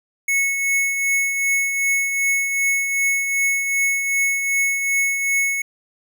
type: tone with tremolo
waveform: square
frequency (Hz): 2200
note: C#7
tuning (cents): -14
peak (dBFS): -16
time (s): 0.28-5.62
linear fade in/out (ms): 5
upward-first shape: triangle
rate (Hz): 2.6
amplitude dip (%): 50
effects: none